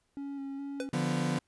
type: tone with vibrato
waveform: triangle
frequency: 277.2 Hz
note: C#4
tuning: in tune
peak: -34 dBFS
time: 0.17-0.89 s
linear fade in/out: 0 ms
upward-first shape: square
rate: 2.4 Hz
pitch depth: 16 cents each way
type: tone with exponential decay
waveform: square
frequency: 500 Hz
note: B4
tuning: 21 cents sharp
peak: -30 dBFS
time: 0.8-0.92 s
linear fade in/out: 1 ms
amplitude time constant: 24 ms
type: chord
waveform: 40% pulse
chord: B diminished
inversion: first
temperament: equal with one note detuned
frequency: 146.83 / 174.61 / 248.7 Hz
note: D3 / F3 / B3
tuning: 0 / 0 / +12 cents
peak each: -32 dBFS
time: 0.93-1.39 s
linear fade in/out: 5 ms
effects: pink hiss -75 dBFS RMS until 1.47 s + resampled to 24000 Hz